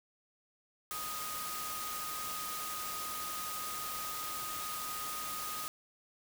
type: tone in noise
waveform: sine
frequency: 1244.5 Hz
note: D#6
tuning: in tune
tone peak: -41 dBFS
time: 0.91-5.68 s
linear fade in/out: 0 ms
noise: white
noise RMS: -41 dBFS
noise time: 0.91-5.68 s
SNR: -3 dB
effects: none